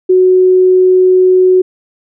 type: tone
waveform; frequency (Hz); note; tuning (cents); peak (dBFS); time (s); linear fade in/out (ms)
sine; 369.6; F#4; -2; -4; 0.09-1.62; 10
effects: none